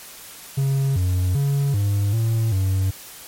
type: tone with pitch steps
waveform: triangle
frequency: 136.4 / 91.2 / 140.2 / 100.9 / 112.8 / 95.3 Hz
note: C#3 / F#2 / C#3 / G#2 / A2 / G2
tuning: -28 / -24 / +20 / -49 / +44 / -48 cents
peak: -15 dBFS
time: 0.57-2.91 s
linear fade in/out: 10 ms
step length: 390 ms
effects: white hiss -40 dBFS RMS until 3.27 s + MP3 64 kbps